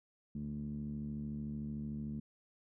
10% pulse tone with low-pass filter, 73.42 Hz, D2, in tune, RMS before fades -41 dBFS, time 0.35-2.2 s, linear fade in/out 5 ms, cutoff 200 Hz, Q 5.5, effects none

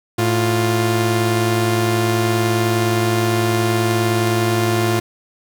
sawtooth tone pair together, 110.3 / 350.2 Hz, A2 / F4, +5 / +5 cents, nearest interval octave + minor sixth, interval 2000 cents, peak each -14 dBFS, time 0.18-5 s, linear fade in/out 10 ms, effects 7-bit

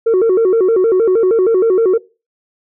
sine tone with vibrato, 411 Hz, G#4, 18 cents flat, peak -6 dBFS, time 0.06-1.98 s, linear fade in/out 10 ms, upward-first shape square, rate 6.4 Hz, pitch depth 180 cents each way, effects noise-tail reverb RT60 0.3 s tail -21 dB re dry + tanh soft clip ceiling -7 dBFS

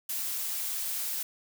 blue noise, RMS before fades -33 dBFS, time 0.09-1.23 s, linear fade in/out 5 ms, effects none

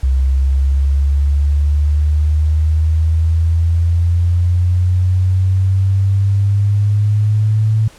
sine exponential sweep, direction up, 65.5 to 110 Hz, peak -10 dBFS, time 0.03-7.88 s, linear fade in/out 5 ms, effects pink hiss -43 dBFS RMS until 7.98 s + low-pass 10000 Hz 12 dB/octave

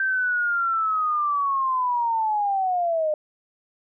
sine linear sweep, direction down, 1568 to 601 Hz, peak -20 dBFS, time 0-3.14 s, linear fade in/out 2 ms, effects none

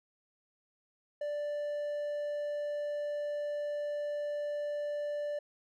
triangle tone, 587.3 Hz, D5, in tune, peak -31 dBFS, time 1.21-5.39 s, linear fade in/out 5 ms, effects none

